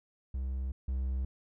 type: tone pair in turn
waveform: triangle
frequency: 65.41 / 65.06 Hz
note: C2 / C2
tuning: 0 / -9 cents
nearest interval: unison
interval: 9 cents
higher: first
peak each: -30 / -28 dBFS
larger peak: second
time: 0.34-0.72 / 0.88-1.25 s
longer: first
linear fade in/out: 5 ms
effects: none